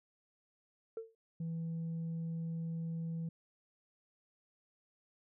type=tone with exponential decay; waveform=sine; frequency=450 Hz; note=A4; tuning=39 cents sharp; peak=-34 dBFS; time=0.97-1.15 s; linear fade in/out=2 ms; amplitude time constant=38 ms
type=tone; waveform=sine; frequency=164.81 Hz; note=E3; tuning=in tune; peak=-34 dBFS; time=1.4-3.29 s; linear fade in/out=5 ms
effects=tanh soft clip ceiling -35 dBFS